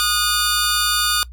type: tone cluster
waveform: sawtooth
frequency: 1233 / 1450 / 3590 / 4616 Hz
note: D#6 / F#6 / A7 / D8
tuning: -16 / -35 / +34 / -31 cents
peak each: -19 dBFS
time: 0-1.23 s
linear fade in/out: 0 ms
effects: noise-tail reverb RT60 0.1 s tail -21 dB re dry + added 60 Hz sine -34 dBFS peak until 1.32 s